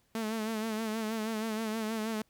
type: tone with vibrato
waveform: sawtooth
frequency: 220 Hz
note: A3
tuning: in tune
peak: -28 dBFS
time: 0.15-2.22 s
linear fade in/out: 2 ms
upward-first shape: sine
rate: 6.3 Hz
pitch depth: 53 cents each way
effects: pink hiss -71 dBFS RMS until 2.29 s